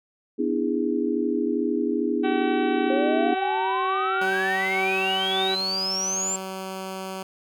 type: chord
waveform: sine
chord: E dominant seventh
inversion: second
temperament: just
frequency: 247.2 / 296.7 / 329.6 / 412 Hz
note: B3 / D4 / E4 / G#4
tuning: +2 / +18 / 0 / -14 cents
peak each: -27 dBFS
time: 0.38-3.35 s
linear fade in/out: 20 ms
type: harmonic tone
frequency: 381.3 Hz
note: G4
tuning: 48 cents flat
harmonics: 1 / 2 / 3 / 4 / 5 / 6 / 7 / 8 / 9 / 10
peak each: -29 / -28 / -40 / -34 / -42 / -38 / -40 / -42 / -49 / -43 dBFS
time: 2.23-5.56 s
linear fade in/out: 20 ms
type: exponential sweep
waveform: sine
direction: up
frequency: 528 to 7459 Hz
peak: -24 dBFS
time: 2.9-6.36 s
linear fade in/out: 2 ms
type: tone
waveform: 10% pulse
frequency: 189.8 Hz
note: F#3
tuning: 44 cents sharp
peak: -23 dBFS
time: 4.21-7.23 s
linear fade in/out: 5 ms
effects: none